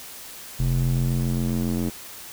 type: tone with band-pass filter sweep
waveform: square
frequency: 43.65 Hz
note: F1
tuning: in tune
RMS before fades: -23 dBFS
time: 0.59-1.9 s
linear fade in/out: 10 ms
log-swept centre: 110 to 260 Hz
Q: 1.9
effects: white hiss -40 dBFS RMS until 2.32 s